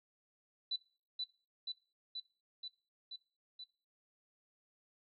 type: tone with echo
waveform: sine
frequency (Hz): 3981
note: B7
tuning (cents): +13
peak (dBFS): -35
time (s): 0.71-0.76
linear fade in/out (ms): 5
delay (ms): 480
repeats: 6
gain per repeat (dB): -2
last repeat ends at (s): 3.64
effects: noise-tail reverb RT60 0.4 s tail -17 dB re dry